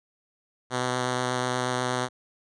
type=tone with vibrato; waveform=5% pulse; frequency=125.7 Hz; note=B2; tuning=31 cents sharp; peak=-14 dBFS; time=0.7-2.09 s; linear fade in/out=50 ms; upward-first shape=triangle; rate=8.3 Hz; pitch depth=15 cents each way; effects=resampled to 22050 Hz